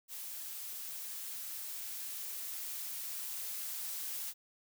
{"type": "noise with level ramp", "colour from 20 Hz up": "blue", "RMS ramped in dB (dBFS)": [-44, -40], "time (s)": [0.08, 4.34], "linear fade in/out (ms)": 50, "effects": []}